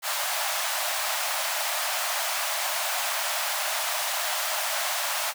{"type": "high-pass noise", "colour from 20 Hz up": "pink", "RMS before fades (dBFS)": -28, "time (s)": [0.02, 5.34], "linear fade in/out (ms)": 50, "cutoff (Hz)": 590, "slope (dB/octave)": 96, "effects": []}